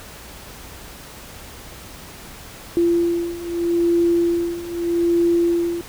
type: beating tone pair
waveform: sine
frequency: 341.5 / 342.3 Hz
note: F4 / F4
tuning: -39 / -35 cents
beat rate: 0.8 Hz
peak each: -21 / -18 dBFS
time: 2.77-5.81 s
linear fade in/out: 0 ms
effects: added 60 Hz sine -48 dBFS peak until 5.88 s + pink hiss -39 dBFS RMS until 5.88 s